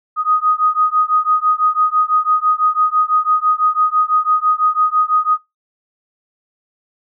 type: beating tone pair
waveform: sine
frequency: 1244.5 / 1250.5 Hz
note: D#6 / D#6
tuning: 0 / +8 cents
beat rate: 6 Hz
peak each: -15 dBFS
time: 0.16-5.38 s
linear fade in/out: 50 ms
effects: noise-tail reverb RT60 0.2 s tail -23 dB re dry